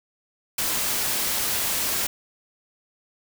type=noise; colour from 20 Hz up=white; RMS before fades=-25 dBFS; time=0.58-2.07 s; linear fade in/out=5 ms; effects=none